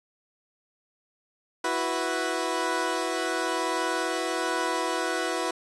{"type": "chord", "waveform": "15% pulse", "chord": "E suspended second", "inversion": "none", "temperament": "equal", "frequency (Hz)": [329.6, 370, 493.9], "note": ["E4", "F#4", "B4"], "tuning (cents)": [0, 0, 0], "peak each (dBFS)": -24, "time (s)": [1.64, 5.51], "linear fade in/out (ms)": 5, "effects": ["resampled to 24000 Hz"]}